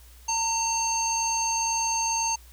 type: tone with low-pass filter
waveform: square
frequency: 907 Hz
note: A#5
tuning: 48 cents flat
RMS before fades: -26 dBFS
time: 0.28-2.36 s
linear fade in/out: 10 ms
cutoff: 6200 Hz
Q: 8.5
effects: added 60 Hz sine -48 dBFS peak until 2.52 s + white hiss -55 dBFS RMS until 2.52 s